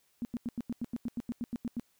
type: tone bursts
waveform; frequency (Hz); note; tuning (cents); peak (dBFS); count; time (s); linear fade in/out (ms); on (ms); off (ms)
sine; 237.5; A#3; +33; -31; 14; 0.22-1.797; 0; 30; 89
effects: white hiss -71 dBFS RMS until 1.99 s